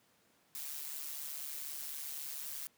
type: noise with amplitude modulation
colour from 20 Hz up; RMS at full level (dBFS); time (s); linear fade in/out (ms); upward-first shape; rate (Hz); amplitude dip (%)
blue; -40; 0.55-2.67; 0; sine; 144; 65
effects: pink hiss -70 dBFS RMS until 2.77 s + high-pass 150 Hz 12 dB/octave